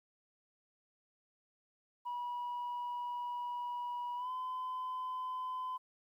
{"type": "tone with pitch glide", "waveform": "sine", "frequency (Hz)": [971, 1018.1], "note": ["B5", "C6"], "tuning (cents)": [-30, -48], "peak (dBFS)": -35, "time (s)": [2.05, 5.78], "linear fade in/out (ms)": 20, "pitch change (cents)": 82, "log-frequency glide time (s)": [4.16, 4.3], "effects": ["tanh soft clip ceiling -35 dBFS", "12-bit"]}